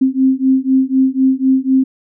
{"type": "beating tone pair", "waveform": "sine", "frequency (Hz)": [261.6, 265.6], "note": ["C4", "C4"], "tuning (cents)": [0, 26], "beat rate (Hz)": 4, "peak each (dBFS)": -13, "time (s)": [0.01, 1.84], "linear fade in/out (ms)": 10, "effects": []}